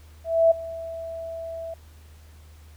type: tone with ADSR envelope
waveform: sine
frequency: 659.3 Hz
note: E5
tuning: in tune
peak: -12 dBFS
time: 0.24-1.74 s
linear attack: 270 ms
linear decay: 11 ms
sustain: -19 dB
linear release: 4 ms
effects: added 77 Hz sine -46 dBFS peak until 2.76 s + pink hiss -57 dBFS RMS until 2.76 s